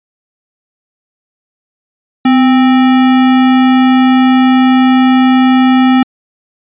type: tone with sample-and-hold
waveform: sine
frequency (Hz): 255.6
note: C4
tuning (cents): -40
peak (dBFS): -4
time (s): 2.25-6.03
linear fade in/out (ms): 5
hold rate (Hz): 1050
effects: resampled to 8000 Hz